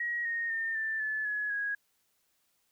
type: tone with pitch steps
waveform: sine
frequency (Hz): 1900 / 1856.6 / 1814.2 / 1772.8 / 1732.3 / 1692.7 / 1654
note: A#6 / A#6 / A#6 / A6 / A6 / G#6 / G#6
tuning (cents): +33 / -7 / -47 / +13 / -27 / +33 / -8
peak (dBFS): -30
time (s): 0-1.75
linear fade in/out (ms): 5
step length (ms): 250
effects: white hiss -74 dBFS RMS until 2.71 s